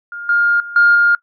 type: tone with level steps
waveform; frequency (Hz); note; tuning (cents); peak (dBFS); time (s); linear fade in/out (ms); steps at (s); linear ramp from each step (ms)
sine; 1412; F6; +19; -25 / -10 / -26 / -6 / -8; 0.12-1.15; 2; 0.29 / 0.6 / 0.76 / 0.95; 2
effects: noise-tail reverb RT60 0.1 s tail -21 dB re dry + tanh soft clip ceiling -2 dBFS